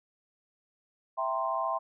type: chord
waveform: sine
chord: C dominant seventh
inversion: first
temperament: equal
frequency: 659.3 / 784 / 932.3 / 1046.5 Hz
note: E5 / G5 / Bb5 / C6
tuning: 0 / 0 / 0 / 0 cents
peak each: -33 / -35 / -37 / -31 dBFS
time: 1.17-1.79 s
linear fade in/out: 20 ms
effects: none